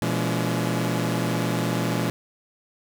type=tone cluster; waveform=sawtooth; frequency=120.2 / 169.3 / 209.1 / 285.7 Hz; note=B2 / E3 / G#3 / D4; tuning=-46 / +46 / +12 / -48 cents; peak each=-23 / -23 / -26 / -26 dBFS; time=0.02-2.1 s; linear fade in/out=0 ms; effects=none